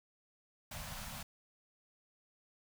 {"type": "band-stop noise", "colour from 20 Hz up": "pink", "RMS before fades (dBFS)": -45, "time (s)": [0.71, 1.23], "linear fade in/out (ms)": 5, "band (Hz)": [230, 570], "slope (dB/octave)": 48, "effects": []}